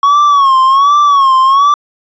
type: tone with vibrato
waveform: triangle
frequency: 1108.7 Hz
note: C#6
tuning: in tune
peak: -3 dBFS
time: 0.03-1.74 s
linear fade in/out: 2 ms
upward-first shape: sine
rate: 1.3 Hz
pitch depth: 100 cents each way
effects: resampled to 16000 Hz